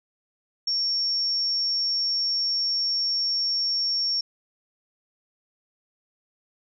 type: tone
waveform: sine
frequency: 5490 Hz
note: F8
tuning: 31 cents flat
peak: -22 dBFS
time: 0.67-4.21 s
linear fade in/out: 5 ms
effects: none